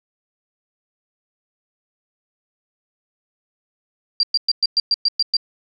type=tone bursts; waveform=sine; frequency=4733 Hz; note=D8; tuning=13 cents sharp; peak=-13 dBFS; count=9; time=4.2-5.368 s; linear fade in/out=2 ms; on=32 ms; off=110 ms; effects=none

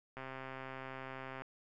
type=click train; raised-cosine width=0.5 ms; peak=-30 dBFS; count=166; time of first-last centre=0.17-1.42 s; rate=132 Hz; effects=none

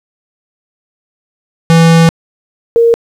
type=tone pair in turn; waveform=square / sine; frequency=165.2 / 464.7 Hz; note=E3 / A#4; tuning=+4 / -5 cents; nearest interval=octave + tritone; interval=1791 cents; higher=second; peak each=-4 dBFS; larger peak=neither; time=1.7-2.09 / 2.76-2.94 s; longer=first; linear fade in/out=0 ms; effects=low-pass 9000 Hz 12 dB/octave + 7-bit

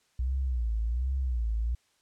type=tone with vibrato; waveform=sine; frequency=60.4 Hz; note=B1; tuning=38 cents flat; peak=-26 dBFS; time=0.19-1.75 s; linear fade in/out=5 ms; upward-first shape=sine; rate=1.3 Hz; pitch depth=170 cents each way; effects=white hiss -69 dBFS RMS until 2.01 s + low-pass 8000 Hz 12 dB/octave

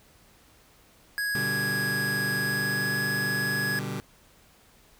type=tone with pitch glide; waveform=square; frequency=1661.2 to 1677.6 Hz; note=G#6 to G#6; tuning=0 to +17 cents; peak=-27 dBFS; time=1.18-3.79 s; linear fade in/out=0 ms; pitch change=+17 cents; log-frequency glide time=2.36-3 s
type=chord; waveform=sawtooth; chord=G major; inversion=first; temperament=just; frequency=122.5 / 147 / 196 Hz; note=B2 / D3 / G3; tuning=-14 / +2 / 0 cents; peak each=-31 dBFS; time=1.35-4 s; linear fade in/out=0 ms
effects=pink hiss -58 dBFS RMS until 4.99 s

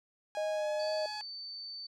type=tone with pitch glide; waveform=sawtooth; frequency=825 to 845.3 Hz; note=G#5 to G#5; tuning=-12 to +30 cents; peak=-36 dBFS; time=0.35-1.21 s; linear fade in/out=0 ms; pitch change=+42 cents; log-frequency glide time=0.51-0.71 s
type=tone with vibrato; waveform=sine; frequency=617 Hz; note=D#5; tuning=15 cents flat; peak=-31 dBFS; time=0.37-1.06 s; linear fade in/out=2 ms; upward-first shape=sine; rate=2.2 Hz; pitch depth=25 cents each way
type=tone; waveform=sine; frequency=4551 Hz; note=C#8; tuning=45 cents sharp; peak=-40 dBFS; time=0.79-1.87 s; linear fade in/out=10 ms
effects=low-pass 7000 Hz 12 dB/octave

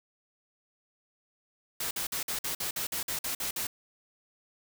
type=noise bursts; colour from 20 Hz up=white; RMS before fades=-33 dBFS; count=12; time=1.8-3.67 s; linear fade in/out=5 ms; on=110 ms; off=50 ms; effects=none

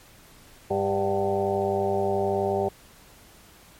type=harmonic tone with a mistuned harmonic; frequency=98.9 Hz; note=G2; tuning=16 cents sharp; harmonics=1 / 2 / 4 / 5 / 6 / 7 / 8 / 9; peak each=-34 / -33 / -25 / -36 / -29 / -35 / -29 / -37 dBFS; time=0.7-2.69 s; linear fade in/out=10 ms; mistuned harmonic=8; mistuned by=-61 cents; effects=pink hiss -52 dBFS RMS until 3.79 s + MP3 64 kbps

